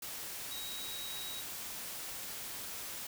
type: tone in noise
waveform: sine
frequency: 3823 Hz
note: A#7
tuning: 43 cents sharp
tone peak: -43 dBFS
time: 0.51-1.41 s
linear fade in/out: 5 ms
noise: white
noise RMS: -43 dBFS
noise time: 0.02-3.07 s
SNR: -3 dB
effects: none

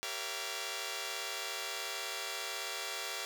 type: chord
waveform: 5% pulse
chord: G diminished seventh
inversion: none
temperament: just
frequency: 392 / 470.4 / 564.5 / 677.4 Hz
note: G4 / Bb4 / Db5 / Fb5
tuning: 0 / +16 / +31 / +47 cents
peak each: -33 / -32 / -33 / -31 dBFS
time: 0.03-3.25 s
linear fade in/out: 0 ms
effects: none

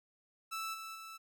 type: tone with level steps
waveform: sawtooth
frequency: 1318.5 Hz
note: E6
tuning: in tune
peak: -34 / -40 / -43 dBFS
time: 0.51-1.18 s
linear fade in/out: 20 ms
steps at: 0.73 / 0.94 s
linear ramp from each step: 20 ms
effects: none

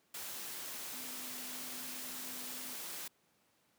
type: tone in noise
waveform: sine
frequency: 252.4 Hz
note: B3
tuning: 38 cents sharp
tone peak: -54 dBFS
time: 0.93-2.74 s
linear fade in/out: 5 ms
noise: white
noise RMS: -44 dBFS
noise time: 0.14-3.08 s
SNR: -13 dB
effects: pink hiss -73 dBFS RMS until 3.78 s + high-pass 150 Hz 12 dB/octave

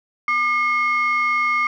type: tone pair together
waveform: sine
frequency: 1204 / 2160 Hz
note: D6 / C#7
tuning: +43 / -45 cents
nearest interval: minor seventh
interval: 1012 cents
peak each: -18 dBFS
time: 0.28-1.67 s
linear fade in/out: 2 ms
effects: tanh soft clip ceiling -12 dBFS

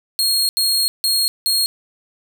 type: tone bursts at uneven times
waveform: sawtooth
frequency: 4266 Hz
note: C8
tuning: 33 cents sharp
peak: -12 dBFS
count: 4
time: 0.19-0.49 / 0.57-0.88 / 1.04-1.28 / 1.46-1.66 s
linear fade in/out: 0 ms
effects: none

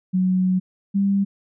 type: tone pair in turn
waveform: sine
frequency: 185 / 197.97 Hz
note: F#3 / G3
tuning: 0 / +17 cents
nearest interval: minor second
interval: 117 cents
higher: second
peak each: -16 dBFS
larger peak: neither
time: 0.13-0.6 / 0.94-1.25 s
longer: first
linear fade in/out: 20 ms
effects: none

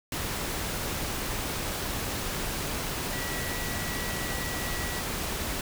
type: tone in noise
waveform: sine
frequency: 1939 Hz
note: B6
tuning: 32 cents flat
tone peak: -38 dBFS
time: 3.13-5.01 s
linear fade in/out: 2 ms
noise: pink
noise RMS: -32 dBFS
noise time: 0.12-5.61 s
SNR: -9 dB
effects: none

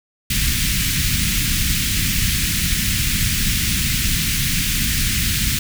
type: band-stop noise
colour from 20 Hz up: pink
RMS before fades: -19 dBFS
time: 0.3-5.59 s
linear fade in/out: 5 ms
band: 220 to 1900 Hz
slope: 24 dB/octave
effects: none

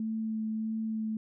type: tone with vibrato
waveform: sine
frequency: 220 Hz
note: A3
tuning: in tune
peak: -30 dBFS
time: 0-1.17 s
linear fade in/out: 2 ms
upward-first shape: sine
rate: 1.6 Hz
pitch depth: 11 cents each way
effects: none

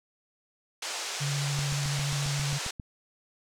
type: band-pass noise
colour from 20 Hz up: white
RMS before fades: -35 dBFS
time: 0.82-2.71 s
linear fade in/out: 5 ms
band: 400 to 7400 Hz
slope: 24 dB/octave
type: tone with vibrato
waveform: sine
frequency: 142.1 Hz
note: C#3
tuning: 43 cents sharp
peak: -28 dBFS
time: 1.2-2.59 s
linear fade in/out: 20 ms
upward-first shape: triangle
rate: 14 Hz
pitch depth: 24 cents each way
type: click train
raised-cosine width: 5 ms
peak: -26 dBFS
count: 10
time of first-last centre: 1.59-2.798 s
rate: 7.45 Hz
effects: none

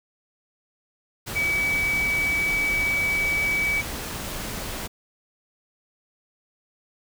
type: tone in noise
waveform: sine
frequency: 2284 Hz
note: D7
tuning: 49 cents flat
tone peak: -21 dBFS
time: 1.35-3.82 s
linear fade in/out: 20 ms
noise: pink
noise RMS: -32 dBFS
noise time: 1.26-4.88 s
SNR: +8 dB
effects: none

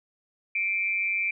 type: tone with amplitude modulation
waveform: sine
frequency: 2349 Hz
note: D7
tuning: in tune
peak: -21 dBFS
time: 0.55-1.31 s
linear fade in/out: 5 ms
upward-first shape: sine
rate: 193 Hz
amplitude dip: 65%
effects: none

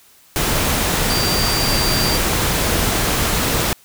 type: tone in noise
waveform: sine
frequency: 4699 Hz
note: D8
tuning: in tune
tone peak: -21 dBFS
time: 1.1-2.17 s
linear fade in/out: 0 ms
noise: pink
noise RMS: -18 dBFS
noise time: 0.36-3.73 s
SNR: -6 dB
effects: white hiss -50 dBFS RMS until 3.84 s

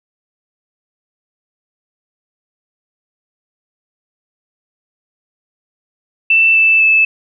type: tone with pitch steps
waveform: sine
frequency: 2663 / 2642 / 2620 Hz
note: E7 / E7 / E7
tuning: +17 / +3 / -11 cents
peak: -7 dBFS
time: 6.3-7.05 s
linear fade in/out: 5 ms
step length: 250 ms
effects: none

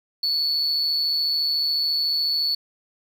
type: tone with amplitude modulation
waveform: sine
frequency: 4435 Hz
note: C#8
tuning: in tune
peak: -15 dBFS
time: 0.23-2.55 s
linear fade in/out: 5 ms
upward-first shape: sine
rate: 154 Hz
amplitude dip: 65%
effects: tanh soft clip ceiling -17 dBFS + 8-bit

